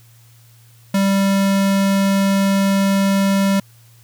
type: tone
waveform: square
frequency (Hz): 196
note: G3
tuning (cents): 0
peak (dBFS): -14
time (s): 0.94-3.6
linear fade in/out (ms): 5
effects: added 116 Hz sine -46 dBFS peak until 4.03 s + white hiss -53 dBFS RMS until 4.03 s